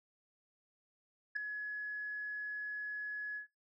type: tone with ADSR envelope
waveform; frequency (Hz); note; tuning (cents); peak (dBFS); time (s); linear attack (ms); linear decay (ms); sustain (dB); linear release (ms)
sine; 1691; G#6; +31; -28; 1.35-3.47; 16; 3; -10; 110
effects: noise-tail reverb RT60 0.2 s tail -24 dB re dry + tanh soft clip ceiling -30 dBFS